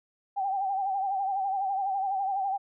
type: tone with vibrato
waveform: sine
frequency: 780 Hz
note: G5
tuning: 9 cents flat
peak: -26 dBFS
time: 0.36-2.58 s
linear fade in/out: 20 ms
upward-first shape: sine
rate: 12 Hz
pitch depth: 64 cents each way
effects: none